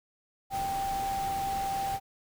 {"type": "tone in noise", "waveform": "sine", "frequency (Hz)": 784, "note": "G5", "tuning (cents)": 0, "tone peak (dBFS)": -29, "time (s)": [0.5, 2], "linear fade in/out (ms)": 50, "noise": "pink", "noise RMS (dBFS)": -40, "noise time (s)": [0.5, 2], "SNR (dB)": 8, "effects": []}